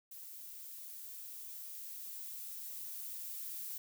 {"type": "noise with level ramp", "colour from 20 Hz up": "violet", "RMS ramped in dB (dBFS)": [-50, -43], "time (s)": [0.11, 3.78], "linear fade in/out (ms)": 5, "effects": []}